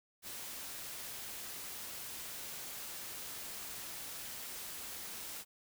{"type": "noise", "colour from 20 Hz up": "white", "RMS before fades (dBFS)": -45, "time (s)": [0.22, 5.45], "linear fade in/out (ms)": 50, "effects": []}